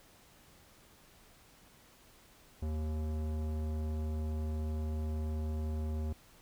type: tone with tanh clipping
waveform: sine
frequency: 77.5 Hz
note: D#2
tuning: 6 cents flat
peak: -35 dBFS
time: 2.62-6.13 s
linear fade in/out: 5 ms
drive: 17 dB
effects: pink hiss -61 dBFS RMS until 6.41 s